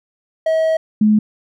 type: tone pair in turn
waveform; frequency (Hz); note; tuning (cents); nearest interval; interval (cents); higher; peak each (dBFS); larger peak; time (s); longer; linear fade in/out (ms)
triangle / sine; 641 / 213; E5 / G#3; -49 / +44; octave + perfect fifth; 1907; first; -11 / -9; second; 0.46-0.77 / 1.01-1.19; first; 5
effects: none